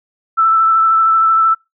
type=tone with vibrato; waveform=sine; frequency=1324 Hz; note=E6; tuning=7 cents sharp; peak=-8 dBFS; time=0.37-1.55 s; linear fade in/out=20 ms; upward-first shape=sine; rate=13 Hz; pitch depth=16 cents each way; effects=noise-tail reverb RT60 0.2 s tail -26 dB re dry